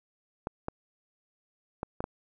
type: clicks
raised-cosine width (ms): 1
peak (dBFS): -18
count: 5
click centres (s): 0.471 / 0.684 / 1.831 / 2.005 / 2.041
effects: none